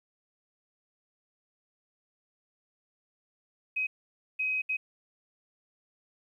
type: tone bursts at uneven times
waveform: sine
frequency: 2528 Hz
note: D#7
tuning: 27 cents sharp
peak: -27 dBFS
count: 3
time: 3.76-3.87 / 4.39-4.62 / 4.69-4.77 s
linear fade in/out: 10 ms
effects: 11-bit